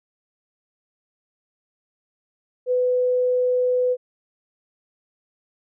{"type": "tone", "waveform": "sine", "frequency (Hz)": 499.9, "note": "B4", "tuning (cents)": 21, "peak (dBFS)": -17, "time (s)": [2.66, 3.97], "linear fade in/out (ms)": 50, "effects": []}